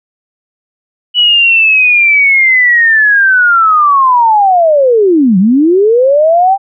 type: linear two-way sweep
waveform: sine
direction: down then up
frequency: 2960 to 177.3 to 799 Hz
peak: -4 dBFS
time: 1.14-6.58 s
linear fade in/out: 50 ms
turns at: 5.38 s
effects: none